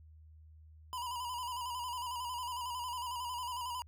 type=tone with vibrato; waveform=square; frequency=982 Hz; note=B5; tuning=10 cents flat; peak=-38 dBFS; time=0.93-3.82 s; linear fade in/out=0 ms; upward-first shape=square; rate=11 Hz; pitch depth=51 cents each way; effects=added 78 Hz sine -54 dBFS peak until 3.87 s